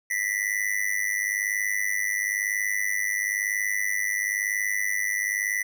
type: tone with amplitude modulation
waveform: square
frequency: 1981 Hz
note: B6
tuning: 5 cents sharp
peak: -21 dBFS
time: 0.1-5.63 s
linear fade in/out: 10 ms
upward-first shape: sine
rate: 101 Hz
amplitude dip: 90%
effects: none